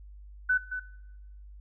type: tone with echo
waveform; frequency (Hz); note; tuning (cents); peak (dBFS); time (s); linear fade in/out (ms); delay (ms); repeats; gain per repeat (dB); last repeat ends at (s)
sine; 1500; F#6; +23; -21; 0.49-0.58; 10; 220; 1; -9; 0.8
effects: noise-tail reverb RT60 1.0 s tail -20 dB re dry + added 50 Hz sine -45 dBFS peak until 1.6 s